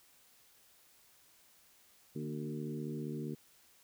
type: harmonic tone with a mistuned harmonic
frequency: 75.1 Hz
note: D2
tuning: 39 cents sharp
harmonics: 2 / 3 / 4 / 5 / 6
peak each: -41 / -42 / -45 / -45 / -50 dBFS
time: 2.15-3.35 s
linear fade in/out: 10 ms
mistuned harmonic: 3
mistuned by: +33 cents
effects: white hiss -65 dBFS RMS until 3.83 s